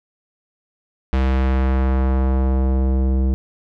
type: tone with low-pass filter sweep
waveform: square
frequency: 65.5 Hz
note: C2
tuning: 2 cents sharp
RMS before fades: -17 dBFS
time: 1.13-3.34 s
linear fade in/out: 0 ms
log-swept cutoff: 3100 to 360 Hz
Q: 0.81
effects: none